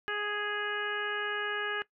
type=harmonic tone; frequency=415.3 Hz; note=G#4; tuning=in tune; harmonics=1 / 2 / 3 / 4 / 5 / 6 / 7; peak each=-38 / -43 / -39 / -33 / -45 / -45 / -42 dBFS; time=0.08-1.82 s; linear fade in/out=0 ms; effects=noise-tail reverb RT60 0.1 s tail -18 dB re dry